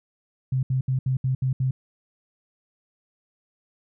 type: tone bursts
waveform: sine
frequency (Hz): 130.5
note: C3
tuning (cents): -4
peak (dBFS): -20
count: 7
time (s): 0.52-1.71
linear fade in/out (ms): 5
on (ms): 110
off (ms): 70
effects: none